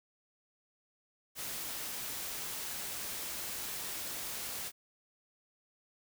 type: noise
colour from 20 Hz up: white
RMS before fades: -40 dBFS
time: 1.35-4.72 s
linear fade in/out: 50 ms
effects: none